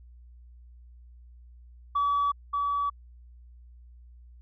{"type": "tone with echo", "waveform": "sine", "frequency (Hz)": 1143, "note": "D6", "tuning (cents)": -47, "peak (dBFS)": -21, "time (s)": [1.95, 2.32], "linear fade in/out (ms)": 10, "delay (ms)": 580, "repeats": 1, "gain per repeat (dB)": -3, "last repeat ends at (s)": 2.9, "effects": ["tanh soft clip ceiling -20 dBFS", "added 60 Hz sine -48 dBFS peak until 4.41 s"]}